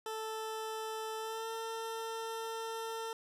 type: tone with pitch glide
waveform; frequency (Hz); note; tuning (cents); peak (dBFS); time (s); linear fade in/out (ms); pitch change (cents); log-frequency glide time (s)
20% pulse; 440 to 451.1; A4 to A4; 0 to +43; -33; 0.06-3.13; 2; +43; 1.18-1.49
effects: resampled to 32000 Hz + 12-bit